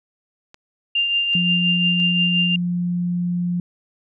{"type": "clicks", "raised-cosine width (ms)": 0.2, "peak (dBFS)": -25, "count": 3, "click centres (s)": [0.544, 1.334, 2.001]}
{"type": "tone with tremolo", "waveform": "sine", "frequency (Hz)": 2794, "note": "F7", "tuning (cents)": 0, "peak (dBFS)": -15, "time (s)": [0.95, 2.56], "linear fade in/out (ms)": 5, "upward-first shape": "triangle", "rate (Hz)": 5.7, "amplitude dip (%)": 45}
{"type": "tone", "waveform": "sine", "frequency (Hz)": 176, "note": "F3", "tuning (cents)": 14, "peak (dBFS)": -19, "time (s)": [1.35, 3.6], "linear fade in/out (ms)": 2}
{"effects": []}